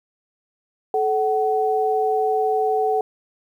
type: tone pair together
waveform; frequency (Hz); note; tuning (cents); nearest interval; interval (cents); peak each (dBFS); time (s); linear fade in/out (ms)
sine; 433.6 / 752; A4 / F#5; -25 / +28; minor seventh; 953; -20; 0.94-3.01; 2
effects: 9-bit